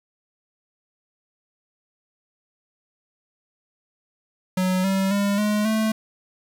square tone with pitch steps, 185 / 192.97 / 201.3 / 209.9 / 219 Hz, F#3 / G3 / G3 / G#3 / A3, 0 / -27 / +46 / +19 / -8 cents, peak -20 dBFS, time 4.57-5.92 s, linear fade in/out 5 ms, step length 270 ms, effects 8-bit

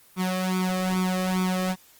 sawtooth tone with flanger, 185 Hz, F#3, in tune, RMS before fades -25 dBFS, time 0.16-1.76 s, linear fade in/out 50 ms, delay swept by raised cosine 0.85 to 1.68 ms, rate 2.4 Hz, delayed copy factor +0.85, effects white hiss -55 dBFS RMS until 1.99 s + Opus 24 kbps

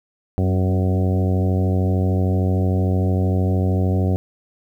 harmonic tone with a mistuned harmonic, 93.2 Hz, F#2, 13 cents sharp, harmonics 1 / 2 / 3 / 4 / 5 / 6 / 7 / 8, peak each -17 / -23 / -27 / -29 / -31 / -33 / -34 / -35 dBFS, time 0.38-4.16 s, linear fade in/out 0 ms, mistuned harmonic 3, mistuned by -27 cents, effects 9-bit

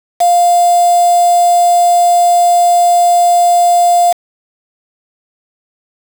sine tone with quantisation, 700 Hz, F5, 4 cents sharp, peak -6 dBFS, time 0.2-4.13 s, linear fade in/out 10 ms, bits 3, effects none

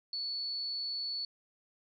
sine tone, 4435 Hz, C#8, in tune, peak -34 dBFS, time 0.13-1.25 s, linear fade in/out 2 ms, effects none

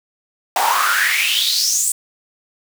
pink noise with high-pass filter sweep, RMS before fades -17 dBFS, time 0.56-1.92 s, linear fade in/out 2 ms, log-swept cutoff 740 to 8500 Hz, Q 6.8, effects none

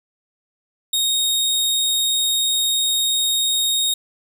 sawtooth tone, 3729 Hz, A#7, in tune, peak -14 dBFS, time 0.93-3.94 s, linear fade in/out 5 ms, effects none

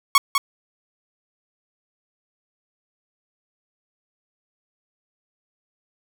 sawtooth tone with echo, 1108.7 Hz, C#6, in tune, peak -7 dBFS, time 0.15-0.18 s, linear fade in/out 2 ms, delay 200 ms, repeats 1, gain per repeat -6 dB, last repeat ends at 0.38 s, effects none

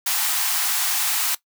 white high-pass noise, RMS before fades -22 dBFS, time 0.06-1.35 s, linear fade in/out 5 ms, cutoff 710 Hz, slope 96 dB/octave, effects noise-tail reverb RT60 0.1 s tail -18 dB re dry

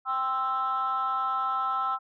sine chord, C major, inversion second, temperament equal, 784 / 1046.5 / 1318.5 Hz, G5 / C6 / E6, 0 / 0 / 0 cents, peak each -31 / -31 / -26 dBFS, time 0.05-1.99 s, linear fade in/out 50 ms, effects tanh soft clip ceiling -20 dBFS

